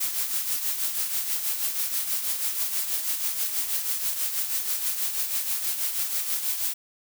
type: noise with tremolo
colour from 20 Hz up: blue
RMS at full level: -25 dBFS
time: 0-6.74 s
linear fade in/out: 10 ms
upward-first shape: triangle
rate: 6.2 Hz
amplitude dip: 60%
effects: none